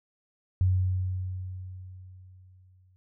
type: tone with exponential decay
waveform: sine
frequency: 92.5 Hz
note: F#2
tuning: in tune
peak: -19 dBFS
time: 0.61-2.96 s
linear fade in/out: 0 ms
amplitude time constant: 510 ms
effects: none